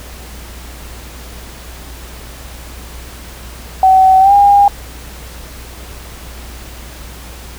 sine tone with pitch glide, 758 to 807.7 Hz, F#5 to G#5, +42 to -48 cents, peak -4 dBFS, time 3.83-4.68 s, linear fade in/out 2 ms, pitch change +110 cents, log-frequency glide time 4.2-4.33 s, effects added 60 Hz sine -31 dBFS peak until 7.58 s + pink hiss -34 dBFS RMS until 7.58 s

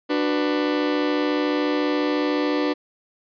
40% pulse chord, B minor, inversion first, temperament just, 296.3 / 370.4 / 493.9 Hz, D4 / F#4 / B4, +15 / +2 / 0 cents, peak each -21 / -27 / -25 dBFS, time 0.09-2.74 s, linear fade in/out 20 ms, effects resampled to 11025 Hz

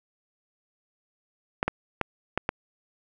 clicks, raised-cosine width 0.5 ms, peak -9 dBFS, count 5, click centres 1.629 / 1.68 / 2.013 / 2.376 / 2.491 s, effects none

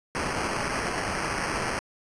white noise with sample-and-hold, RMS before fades -29 dBFS, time 0.15-1.79 s, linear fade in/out 0 ms, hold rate 3675 Hz, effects resampled to 22050 Hz

